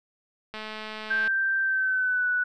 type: click train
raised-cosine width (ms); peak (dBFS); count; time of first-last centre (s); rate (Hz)
0.3; -21; 160; 0.54-1.276; 216
type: tone with pitch glide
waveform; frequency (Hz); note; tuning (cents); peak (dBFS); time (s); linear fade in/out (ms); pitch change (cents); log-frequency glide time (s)
sine; 1568 to 1480; G6 to F#6; 0 to 0; -22; 1.1-2.44; 10; -100; 1.61-2.28
effects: none